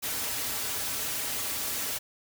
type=noise with comb filter; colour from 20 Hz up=white; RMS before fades=-32 dBFS; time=0.02-1.99 s; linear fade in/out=20 ms; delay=5.6 ms; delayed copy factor=-0.6; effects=none